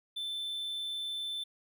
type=tone; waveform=triangle; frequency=3533 Hz; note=A7; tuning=6 cents sharp; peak=-33 dBFS; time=0.16-1.44 s; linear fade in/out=10 ms; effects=none